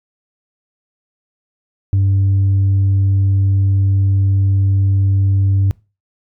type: tone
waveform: sine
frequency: 97.6 Hz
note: G2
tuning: 7 cents flat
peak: -8 dBFS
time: 1.93-5.71 s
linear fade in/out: 0 ms
effects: noise-tail reverb RT60 0.3 s tail -24 dB re dry + tanh soft clip ceiling -9 dBFS